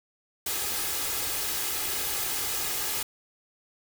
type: noise with comb filter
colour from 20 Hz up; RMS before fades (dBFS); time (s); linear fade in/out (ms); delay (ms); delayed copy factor
white; -30; 0.46-3.03; 5; 2.4; +0.5
effects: none